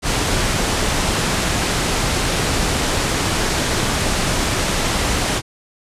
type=low-pass noise; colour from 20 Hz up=pink; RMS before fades=-19 dBFS; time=0.02-5.42 s; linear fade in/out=50 ms; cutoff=9600 Hz; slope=24 dB/octave; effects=resampled to 32000 Hz